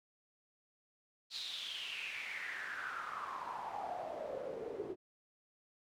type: noise with band-pass filter sweep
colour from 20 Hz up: pink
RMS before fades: -43 dBFS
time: 1.3-4.96 s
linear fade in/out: 50 ms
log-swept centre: 4200 to 370 Hz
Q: 6.8
effects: none